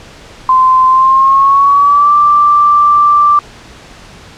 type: tone with pitch glide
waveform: sine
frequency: 1035 to 1175.2 Hz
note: C6 to D6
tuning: -19 to +1 cents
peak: -4 dBFS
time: 0.49-3.39 s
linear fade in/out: 2 ms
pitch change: +220 cents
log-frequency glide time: 0.87-2.14 s
effects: pink hiss -35 dBFS RMS until 4.37 s + low-pass 6000 Hz 12 dB/octave